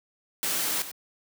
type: noise with echo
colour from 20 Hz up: white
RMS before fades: -28 dBFS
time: 0.43-0.82 s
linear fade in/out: 0 ms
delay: 94 ms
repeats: 1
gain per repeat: -11 dB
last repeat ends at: 0.914 s
effects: high-pass 150 Hz 12 dB/octave